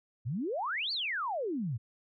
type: exponential two-way sweep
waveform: sine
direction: up then down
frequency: 103.7 to 4717 to 103.7 Hz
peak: -31 dBFS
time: 0.25-1.78 s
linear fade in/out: 20 ms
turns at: 0.92 s
effects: none